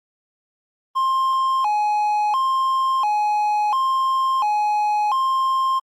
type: tone with vibrato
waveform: triangle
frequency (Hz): 942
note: A#5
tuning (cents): +18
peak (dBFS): -15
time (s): 0.95-5.8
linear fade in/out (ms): 20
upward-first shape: square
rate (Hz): 0.72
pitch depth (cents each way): 200
effects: Opus 32 kbps